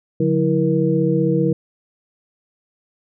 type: tone cluster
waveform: sine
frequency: 145.5 / 181 / 326.1 / 474.5 Hz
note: D3 / F#3 / E4 / A#4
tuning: -16 / -38 / -19 / +31 cents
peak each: -20 dBFS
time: 0.2-1.53 s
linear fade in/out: 5 ms
effects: none